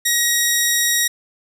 10% pulse tone, 1895 Hz, A#6, 28 cents sharp, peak -6 dBFS, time 0.05-1.08 s, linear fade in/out 10 ms, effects none

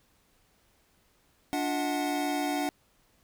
square tone cluster, 291.3 / 353.6 / 638 / 740 Hz, D4 / F4 / D#5 / F#5, -14 / +22 / +43 / 0 cents, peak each -31 / -40 / -40 / -33 dBFS, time 1.53-2.69 s, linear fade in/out 0 ms, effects pink hiss -67 dBFS RMS until 3.23 s

